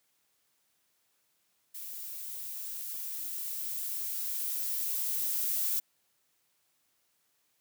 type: noise with level ramp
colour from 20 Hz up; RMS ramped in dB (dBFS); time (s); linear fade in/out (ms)
violet; -42 to -30; 1.74-5.8; 10
effects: white hiss -74 dBFS RMS until 7.6 s + high-pass 80 Hz 12 dB/octave